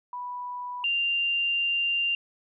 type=tone pair in turn; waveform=sine; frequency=985 / 2786 Hz; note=B5 / F7; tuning=-5 / -5 cents; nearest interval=octave + tritone; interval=1800 cents; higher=second; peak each=-32 / -23 dBFS; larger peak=second; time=0.13-0.84 / 0.84-2.15 s; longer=second; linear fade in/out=2 ms; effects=none